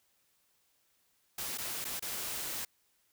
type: noise with dropouts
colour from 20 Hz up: white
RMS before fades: -38 dBFS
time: 1.38-2.65 s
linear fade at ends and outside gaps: 5 ms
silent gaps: 1.575-1.583 / 1.844-1.85 / 1.996-2.023 s
effects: white hiss -73 dBFS RMS until 3.12 s